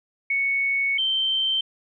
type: tone pair in turn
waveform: sine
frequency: 2217 / 3117 Hz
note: C#7 / G7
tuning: 0 / -11 cents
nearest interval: tritone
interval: 589 cents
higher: second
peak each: -20 dBFS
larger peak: neither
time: 0.3-0.98 / 0.98-1.61 s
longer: first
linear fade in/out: 5 ms
effects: none